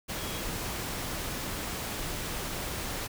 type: tone in noise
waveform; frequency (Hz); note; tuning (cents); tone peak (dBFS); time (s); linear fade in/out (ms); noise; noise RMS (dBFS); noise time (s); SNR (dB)
sine; 3306; G#7; -9; -45; 0.17-0.42; 20; pink; -35; 0.08-3.08; -13
effects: none